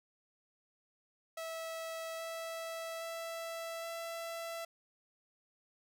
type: tone with pitch steps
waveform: sawtooth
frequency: 652 / 656.9 / 661.9 / 666.9 Hz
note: E5 / E5 / E5 / E5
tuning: -19 / -6 / +7 / +20 cents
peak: -36 dBFS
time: 1.37-4.65 s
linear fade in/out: 5 ms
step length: 820 ms
effects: none